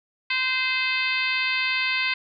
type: harmonic tone with a mistuned harmonic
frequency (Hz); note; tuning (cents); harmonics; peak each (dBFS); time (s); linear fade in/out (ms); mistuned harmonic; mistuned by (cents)
517; C5; -21; 2 / 3 / 4 / 5 / 6 / 7 / 8 / 9; -34 / -31 / -26 / -26 / -34 / -34 / -34 / -35; 0.3-2.14; 5; 8; +17
effects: none